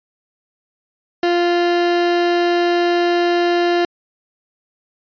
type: tone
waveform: 30% pulse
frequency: 348.2 Hz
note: F4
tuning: 5 cents flat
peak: -11 dBFS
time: 1.23-3.85 s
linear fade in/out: 2 ms
effects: resampled to 11025 Hz